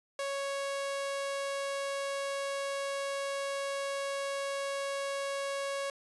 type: tone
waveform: sawtooth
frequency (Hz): 554.4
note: C#5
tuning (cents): 0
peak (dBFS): -29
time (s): 0.19-5.9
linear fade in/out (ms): 2
effects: resampled to 24000 Hz